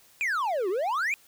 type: exponential two-way sweep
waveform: triangle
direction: down then up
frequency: 2518 to 349.1 to 2518 Hz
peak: -23 dBFS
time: 0.21-1.14 s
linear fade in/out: 0 ms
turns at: 0.69 s
effects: white hiss -58 dBFS RMS until 1.27 s